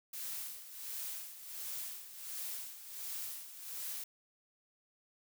blue noise with tremolo, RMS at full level -41 dBFS, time 0.13-4.04 s, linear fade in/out 5 ms, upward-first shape sine, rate 1.4 Hz, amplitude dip 70%, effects none

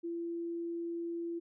sine tone, 338.8 Hz, E4, 48 cents sharp, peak -35 dBFS, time 0.03-1.4 s, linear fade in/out 20 ms, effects none

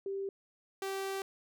sine / sawtooth tone pair in turn, 392 / 388.4 Hz, G4 / G4, 0 / -16 cents, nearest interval unison, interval 16 cents, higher first, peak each -34 / -31 dBFS, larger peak second, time 0.06-0.29 / 0.82-1.22 s, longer second, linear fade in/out 2 ms, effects none

